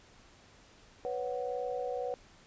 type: chord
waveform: sine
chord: B suspended second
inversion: none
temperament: just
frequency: 493.9 / 555.6 / 740.8 Hz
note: B4 / C#5 / F#5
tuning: 0 / +4 / +2 cents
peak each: -35 / -39 / -39 dBFS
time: 1.05-2.14 s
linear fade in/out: 0 ms
effects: pink hiss -59 dBFS RMS until 2.46 s + resampled to 16000 Hz